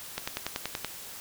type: click train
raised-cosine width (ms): 0.2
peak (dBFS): -13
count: 8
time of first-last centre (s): 0.18-0.847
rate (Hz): 10.5
effects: white hiss -43 dBFS RMS until 1.2 s